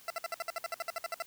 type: tone bursts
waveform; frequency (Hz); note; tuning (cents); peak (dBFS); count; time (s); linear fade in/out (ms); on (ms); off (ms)
20% pulse; 673; E5; +36; -28; 15; 0.08-1.223; 2; 23; 57
effects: white hiss -57 dBFS RMS until 1.26 s